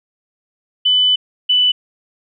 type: tone pair in turn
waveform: sine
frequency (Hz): 3000 / 2986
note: F#7 / F#7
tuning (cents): +23 / +15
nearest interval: unison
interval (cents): 8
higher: first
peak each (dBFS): -10 / -10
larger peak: neither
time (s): 0.85-1.16 / 1.49-1.72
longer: first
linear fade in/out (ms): 10
effects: none